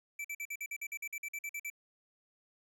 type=tone bursts; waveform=square; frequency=2325 Hz; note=D7; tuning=18 cents flat; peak=-38 dBFS; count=15; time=0.19-1.701 s; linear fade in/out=5 ms; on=55 ms; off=49 ms; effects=none

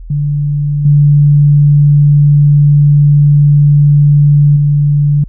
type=tone with level steps; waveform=sine; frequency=145.5 Hz; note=D3; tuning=16 cents flat; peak=-10 / -3 / -6 dBFS; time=0.1-5.24 s; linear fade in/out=5 ms; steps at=0.85 / 4.56 s; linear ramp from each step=5 ms; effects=added 41 Hz sine -25 dBFS peak until 5.28 s

